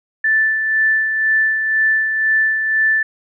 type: tone with tremolo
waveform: sine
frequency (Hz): 1760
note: A6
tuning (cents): 0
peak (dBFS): -11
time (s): 0.24-3.03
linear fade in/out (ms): 5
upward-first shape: sine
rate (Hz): 2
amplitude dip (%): 45
effects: none